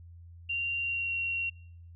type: tone with pitch glide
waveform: sine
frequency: 2769 to 2744 Hz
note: F7 to F7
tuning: -15 to -31 cents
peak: -29 dBFS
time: 0.49-1.5 s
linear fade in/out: 10 ms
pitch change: -16 cents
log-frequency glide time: 0.79-1.13 s
effects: noise-tail reverb RT60 0.7 s tail -26 dB re dry + added 85 Hz sine -47 dBFS peak until 1.95 s